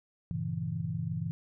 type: chord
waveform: sine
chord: G diminished seventh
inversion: none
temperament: equal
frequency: 98 / 116.54 / 138.59 / 164.81 Hz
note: G2 / Bb2 / Db3 / Fb3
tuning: 0 / 0 / 0 / 0 cents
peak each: -39 / -38 / -38 / -34 dBFS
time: 0.31-1.31 s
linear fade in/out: 0 ms
effects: none